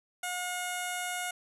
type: tone with low-pass filter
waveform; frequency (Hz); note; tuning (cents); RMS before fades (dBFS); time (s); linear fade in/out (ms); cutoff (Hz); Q
15% pulse; 720; F#5; -47; -35; 0.23-1.31; 5; 9900; 4.9
effects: none